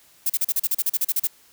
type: noise bursts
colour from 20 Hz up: violet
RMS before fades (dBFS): -21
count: 14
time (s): 0.26-1.272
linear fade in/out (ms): 5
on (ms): 37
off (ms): 38
effects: white hiss -55 dBFS RMS until 1.52 s